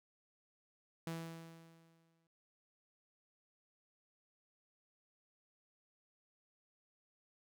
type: tone with exponential decay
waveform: sawtooth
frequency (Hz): 164.81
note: E3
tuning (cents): 0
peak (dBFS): -35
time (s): 1.07-2.27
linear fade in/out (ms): 2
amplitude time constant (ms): 260
effects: none